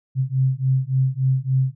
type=beating tone pair; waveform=sine; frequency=130 / 133.5 Hz; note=C3 / C3; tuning=-11 / +35 cents; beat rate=3.5 Hz; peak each=-20 dBFS; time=0.15-1.75 s; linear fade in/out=50 ms; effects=none